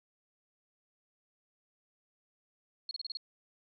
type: tone bursts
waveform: sine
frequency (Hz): 4296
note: C8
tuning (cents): +45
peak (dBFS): -35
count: 6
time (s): 2.89-3.171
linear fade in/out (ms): 2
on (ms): 21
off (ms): 31
effects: none